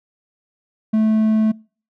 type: tone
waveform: triangle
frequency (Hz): 218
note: A3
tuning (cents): -16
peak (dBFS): -11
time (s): 0.93-1.52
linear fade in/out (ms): 10
effects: noise-tail reverb RT60 0.4 s tail -25 dB re dry